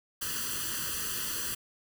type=noise with comb filter; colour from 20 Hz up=white; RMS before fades=-34 dBFS; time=0.21-1.55 s; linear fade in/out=10 ms; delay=0.66 ms; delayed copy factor=+1; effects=none